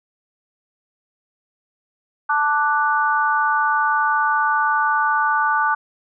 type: chord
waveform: sine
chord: D major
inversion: second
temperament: equal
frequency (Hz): 880 / 1174.7 / 1480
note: A5 / D6 / F#6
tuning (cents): 0 / 0 / 0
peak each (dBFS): -20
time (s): 2.29-5.75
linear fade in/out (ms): 10
effects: none